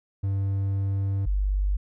triangle / sine tone pair in turn, 98 / 49 Hz, G2 / G1, 0 / 0 cents, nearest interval octave, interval 1200 cents, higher first, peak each -21 dBFS, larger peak neither, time 0.23-1.26 / 1.26-1.77 s, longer first, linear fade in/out 10 ms, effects none

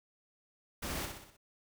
pink noise with echo, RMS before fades -39 dBFS, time 0.82-1.06 s, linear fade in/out 10 ms, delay 62 ms, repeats 5, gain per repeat -5 dB, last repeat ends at 1.37 s, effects none

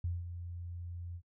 sine tone with ADSR envelope, 86.9 Hz, F2, 8 cents flat, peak -31 dBFS, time 0.04-1.22 s, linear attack 4 ms, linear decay 190 ms, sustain -9 dB, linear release 67 ms, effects noise-tail reverb RT60 0.1 s tail -25 dB re dry

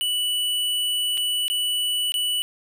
square tone with dropouts, 2960 Hz, F#7, in tune, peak -22 dBFS, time 0.01-2.42 s, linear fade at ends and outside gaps 0 ms, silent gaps 1.173-1.177 / 1.481-1.5 / 2.12-2.141 s, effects none

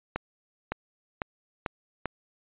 accelerating click train, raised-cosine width 0.5 ms, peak -14 dBFS, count 5, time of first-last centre 0.16-2.057 s, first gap 560 ms, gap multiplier 0.89, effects resampled to 8000 Hz

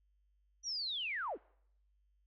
sine linear sweep, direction down, 5930 to 210 Hz, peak -36 dBFS, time 0.63-1.38 s, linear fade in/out 50 ms, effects noise-tail reverb RT60 0.7 s tail -24 dB re dry + added 50 Hz sine -70 dBFS peak until 2.26 s

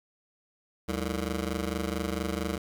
15% pulse ring-modulated tone, 130.81 Hz, C3, in tune, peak -20 dBFS, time 0.88-2.58 s, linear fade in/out 5 ms, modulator 53.2 Hz, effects none

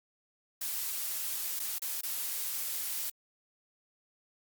blue noise with dropouts, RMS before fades -35 dBFS, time 0.61-3.1 s, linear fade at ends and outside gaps 5 ms, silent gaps 1.595-1.599 / 1.785-1.819 / 2.011-2.033 s, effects Opus 48 kbps

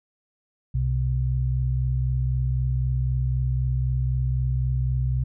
sine tone pair together, 63.9 / 127.8 Hz, C2 / C3, -40 / -40 cents, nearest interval octave, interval 1200 cents, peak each -24 / -23 dBFS, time 0.74-5.24 s, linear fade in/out 10 ms, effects none

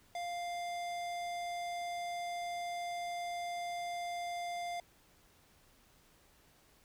sine tone with hard clipping, 698.5 Hz, F5, in tune, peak -39 dBFS, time 0.15-4.8 s, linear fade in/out 2 ms, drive 18 dB, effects pink hiss -66 dBFS RMS until 6.84 s

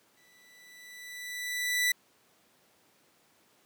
sawtooth tone with exponential growth, 1975.5 Hz, B6, in tune, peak -20 dBFS, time 0.17-1.92 s, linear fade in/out 5 ms, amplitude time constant 380 ms, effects pink hiss -65 dBFS RMS until 3.65 s + high-pass 200 Hz 12 dB/octave

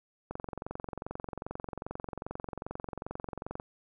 click train, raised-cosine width 1 ms, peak -23 dBFS, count 75, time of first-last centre 0.31-3.599 s, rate 22.5 Hz, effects none

